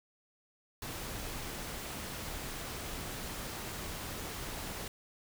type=noise; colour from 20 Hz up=pink; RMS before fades=-41 dBFS; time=0.82-4.88 s; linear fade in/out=2 ms; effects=none